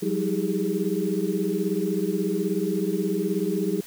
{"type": "tone cluster", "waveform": "sine", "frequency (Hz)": [180.6, 197, 319.5, 395.4, 414.2], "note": ["F#3", "G3", "D#4", "G4", "G#4"], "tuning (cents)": [-42, 9, 46, 15, -5], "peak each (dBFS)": -29, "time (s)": [0.02, 3.81], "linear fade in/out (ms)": 10, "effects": ["white hiss -45 dBFS RMS until 3.86 s"]}